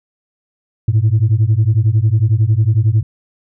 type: beating tone pair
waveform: sine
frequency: 103.83 / 114.83 Hz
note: G#2 / A#2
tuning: 0 / -26 cents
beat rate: 11 Hz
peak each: -11 dBFS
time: 0.88-3.03 s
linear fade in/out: 5 ms
effects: tanh soft clip ceiling -6 dBFS